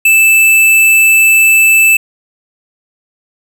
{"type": "tone", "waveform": "square", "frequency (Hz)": 2637, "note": "E7", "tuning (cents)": 0, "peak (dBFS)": -5, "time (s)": [0.05, 1.97], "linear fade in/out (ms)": 5, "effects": []}